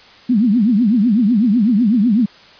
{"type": "tone with vibrato", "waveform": "sine", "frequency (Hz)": 223.1, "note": "A3", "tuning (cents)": 24, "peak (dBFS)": -10, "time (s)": [0.29, 2.26], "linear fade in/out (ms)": 10, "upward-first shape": "triangle", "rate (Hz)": 8, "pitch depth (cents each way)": 290, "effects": ["white hiss -43 dBFS RMS until 2.59 s", "resampled to 11025 Hz"]}